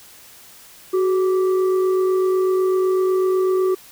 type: tone with frequency modulation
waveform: sine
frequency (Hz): 373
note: F#4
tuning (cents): +14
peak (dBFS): -15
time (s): 0.93-3.75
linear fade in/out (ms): 10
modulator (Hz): 794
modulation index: 0.38
effects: white hiss -45 dBFS RMS until 3.91 s